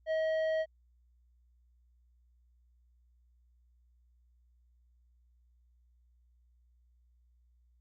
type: tone with tanh clipping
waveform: sine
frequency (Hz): 636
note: D#5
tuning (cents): +38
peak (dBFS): -30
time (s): 0.06-0.66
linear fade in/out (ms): 50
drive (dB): 9
effects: added 60 Hz sine -64 dBFS peak until 7.8 s + Opus 48 kbps